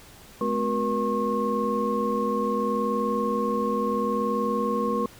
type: tone cluster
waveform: sine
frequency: 213.6 / 254.3 / 370.9 / 477.7 / 1082 Hz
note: G#3 / C4 / F#4 / A#4 / C#6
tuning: +49 / -49 / +4 / +42 / -42 cents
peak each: -28 / -32 / -34 / -27 / -28 dBFS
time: 0.41-5.06 s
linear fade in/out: 2 ms
effects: pink hiss -49 dBFS RMS until 5.19 s